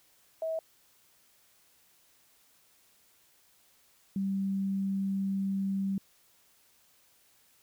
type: tone pair in turn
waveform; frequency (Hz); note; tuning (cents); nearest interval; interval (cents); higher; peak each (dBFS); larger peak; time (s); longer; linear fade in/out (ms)
sine; 645 / 194.77; E5 / G3; -38 / -11; octave + major sixth; 2073; first; -30 / -28; second; 0.42-0.59 / 4.16-5.98; second; 2
effects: white hiss -65 dBFS RMS until 7.62 s